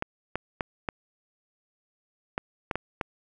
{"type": "clicks", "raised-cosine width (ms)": 0.5, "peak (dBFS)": -13, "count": 8, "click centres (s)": [0.024, 0.356, 0.608, 0.888, 2.379, 2.712, 2.756, 3.012], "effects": []}